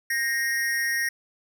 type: tone with amplitude modulation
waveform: square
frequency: 1864.7 Hz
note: A#6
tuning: in tune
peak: -21 dBFS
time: 0.1-1.09 s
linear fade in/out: 5 ms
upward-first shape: sine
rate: 255 Hz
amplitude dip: 65%
effects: none